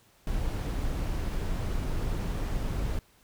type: noise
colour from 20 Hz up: brown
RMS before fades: -30 dBFS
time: 0.27-2.99 s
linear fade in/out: 2 ms
effects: pink hiss -62 dBFS RMS until 3.23 s